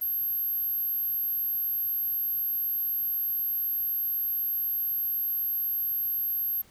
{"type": "tone", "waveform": "sine", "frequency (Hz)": 12544, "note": "G9", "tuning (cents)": 0, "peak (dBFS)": -26, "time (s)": [0.01, 6.62], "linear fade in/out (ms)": 10, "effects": ["pink hiss -58 dBFS RMS until 6.7 s"]}